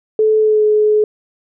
sine tone with pitch glide, 433.7 to 425 Hz, A4 to G#4, -25 to +40 cents, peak -9 dBFS, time 0.19-1.04 s, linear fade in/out 2 ms, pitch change -35 cents, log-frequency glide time 0.39-0.65 s, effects none

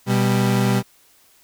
35% pulse tone pair together, 123.6 / 196.2 Hz, B2 / G3, +2 / +2 cents, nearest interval minor sixth, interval 800 cents, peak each -17 dBFS, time 0.06-0.83 s, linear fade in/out 50 ms, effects white hiss -55 dBFS RMS until 1.43 s

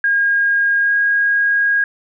sine tone with pitch glide, 1625 to 1636.3 Hz, G#6 to G#6, -38 to -26 cents, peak -12 dBFS, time 0.04-1.84 s, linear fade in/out 2 ms, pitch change +12 cents, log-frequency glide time 0.81-0.93 s, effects none

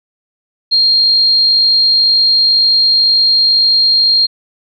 sine tone, 4217 Hz, C8, 13 cents sharp, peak -7 dBFS, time 0.71-4.27 s, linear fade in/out 20 ms, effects none

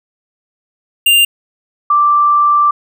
square / sine tone pair in turn, 2794 / 1174.7 Hz, F7 / D6, 0 / 0 cents, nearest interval octave + minor third, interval 1500 cents, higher first, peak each -7 dBFS, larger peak neither, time 1.06-1.25 / 1.9-2.71 s, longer second, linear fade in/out 5 ms, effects none

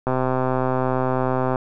click train, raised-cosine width 1 ms, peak -8 dBFS, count 193, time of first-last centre 0.07-1.558 s, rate 129 Hz, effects none

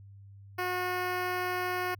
10% pulse tone with notch filter, 362.5 Hz, F#4, 35 cents flat, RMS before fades -32 dBFS, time 0.58-1.95 s, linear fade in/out 10 ms, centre 7300 Hz, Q 0.65, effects added 99 Hz sine -48 dBFS peak until 1.99 s

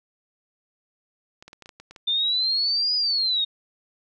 clicks, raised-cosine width 0.2 ms, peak -26 dBFS, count 9, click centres 1.425 / 1.48 / 1.531 / 1.623 / 1.659 / 1.692 / 1.8 / 1.91 / 1.962 s
sine exponential two-way sweep, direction up then down, 3567 to 4978 to 3683 Hz, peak -20 dBFS, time 2.07-3.45 s, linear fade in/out 10 ms, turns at 2.95 s
effects none

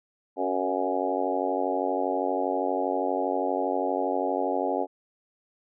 harmonic tone with a mistuned harmonic, 92.5 Hz, F#2, in tune, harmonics 3 / 4 / 5 / 6 / 7 / 8 / 9, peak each -32 / -32 / -32 / -32 / -32 / -32 / -32 dBFS, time 0.36-4.87 s, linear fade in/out 50 ms, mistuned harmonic 4, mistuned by +22 cents, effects none

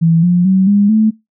sine tone with pitch steps, 165 / 176.84 / 189.54 / 203.1 / 217.7 Hz, E3 / F3 / F#3 / G#3 / A3, +2 / +22 / +42 / -38 / -18 cents, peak -7 dBFS, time 0.01-1.11 s, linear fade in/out 20 ms, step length 220 ms, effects noise-tail reverb RT60 0.2 s tail -23 dB re dry

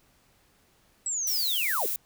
sine linear sweep, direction down, 7902 to 349.2 Hz, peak -27 dBFS, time 1.06-1.86 s, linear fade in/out 2 ms
violet noise, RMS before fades -30 dBFS, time 1.27-1.96 s, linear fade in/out 2 ms
effects pink hiss -64 dBFS RMS until 2.05 s

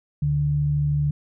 sine tone pair together, 72.91 / 145.9 Hz, D2 / D3, -12 / -11 cents, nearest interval octave, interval 1201 cents, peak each -29 / -19 dBFS, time 0.22-1.11 s, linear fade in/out 5 ms, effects none

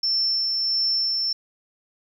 sine tone with tremolo, 5370 Hz, E8, 31 cents sharp, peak -19 dBFS, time 0.03-1.33 s, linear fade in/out 5 ms, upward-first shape sine, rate 1.5 Hz, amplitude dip 25%, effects 9-bit

